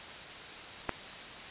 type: clicks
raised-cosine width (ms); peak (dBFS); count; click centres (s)
0.5; -27 / -14; 2; 0.89 / 0.893
effects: white hiss -44 dBFS RMS until 1.5 s + resampled to 8000 Hz